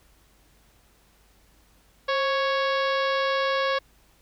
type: harmonic tone with a mistuned harmonic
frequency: 554.4 Hz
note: C#5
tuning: in tune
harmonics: 1 / 2 / 3 / 4 / 5 / 6 / 7 / 8 / 9 / 10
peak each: -25 / -27 / -30 / -35 / -38 / -36 / -38 / -40 / -43 / -46 dBFS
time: 2.08-3.79 s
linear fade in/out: 10 ms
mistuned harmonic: 1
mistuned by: -59 cents
effects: added 50 Hz sine -61 dBFS peak until 4.21 s + pink hiss -61 dBFS RMS until 4.21 s